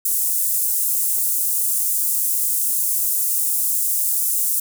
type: high-pass noise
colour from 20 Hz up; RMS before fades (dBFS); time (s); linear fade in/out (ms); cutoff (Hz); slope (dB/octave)
pink; -20; 0.05-4.6; 5; 8700; 24
effects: none